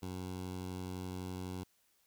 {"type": "tone with notch filter", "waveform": "15% pulse", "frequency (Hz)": 91.9, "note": "F#2", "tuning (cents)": -11, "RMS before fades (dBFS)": -42, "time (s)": [0.02, 1.64], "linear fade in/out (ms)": 10, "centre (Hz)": 1800, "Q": 1.5, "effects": ["white hiss -73 dBFS RMS until 2.06 s"]}